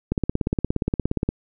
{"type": "click train", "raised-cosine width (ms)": 3, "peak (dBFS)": -8, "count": 21, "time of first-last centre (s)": [0.12, 1.29], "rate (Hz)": 17.1, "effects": []}